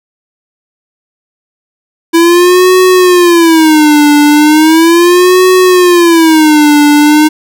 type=tone with vibrato; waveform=square; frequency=329.6 Hz; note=E4; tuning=in tune; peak=-3 dBFS; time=2.13-7.29 s; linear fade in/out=20 ms; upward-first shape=sine; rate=0.37 Hz; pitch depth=200 cents each way; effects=none